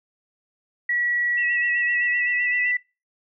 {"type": "tone with pitch glide", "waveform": "sine", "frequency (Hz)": [1932, 1976], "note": ["B6", "B6"], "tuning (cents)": [-39, 0], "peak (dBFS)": -20, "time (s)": [0.89, 2.77], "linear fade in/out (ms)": 5, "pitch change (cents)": 39, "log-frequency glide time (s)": [1.86, 2.64]}
{"type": "tone with vibrato", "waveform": "sine", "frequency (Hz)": 2637, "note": "E7", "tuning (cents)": 0, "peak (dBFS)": -29, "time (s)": [1.37, 2.72], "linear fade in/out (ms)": 10, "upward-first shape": "sine", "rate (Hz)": 7.8, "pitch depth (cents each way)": 59}
{"effects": ["noise-tail reverb RT60 0.3 s tail -23 dB re dry"]}